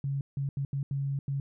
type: tone bursts at uneven times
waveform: sine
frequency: 138.6 Hz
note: C#3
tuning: in tune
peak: -28 dBFS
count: 6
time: 0.04-0.21 / 0.37-0.49 / 0.57-0.65 / 0.73-0.83 / 0.91-1.19 / 1.28-1.4 s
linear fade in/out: 2 ms
effects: none